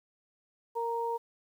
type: tone pair together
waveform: sine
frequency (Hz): 464 / 932.3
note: A#4 / A#5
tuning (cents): -8 / 0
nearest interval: octave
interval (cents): 1208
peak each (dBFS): -33 / -32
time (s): 0.75-1.18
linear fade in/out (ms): 20
effects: 10-bit